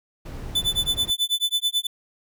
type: noise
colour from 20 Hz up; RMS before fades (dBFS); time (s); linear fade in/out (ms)
brown; -34; 0.25-1.11; 10
type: tone with tremolo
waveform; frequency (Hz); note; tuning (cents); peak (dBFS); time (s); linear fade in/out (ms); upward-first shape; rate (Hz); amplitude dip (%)
45% pulse; 3500; A7; -10; -18; 0.55-1.87; 5; sine; 9.2; 100
effects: none